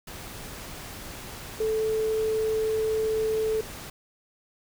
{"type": "tone in noise", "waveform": "sine", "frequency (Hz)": 438.2, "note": "A4", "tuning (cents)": -7, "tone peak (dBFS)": -23, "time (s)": [1.6, 3.61], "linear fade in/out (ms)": 5, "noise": "pink", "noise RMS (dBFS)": -40, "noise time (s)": [0.07, 3.9], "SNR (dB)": 14, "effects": []}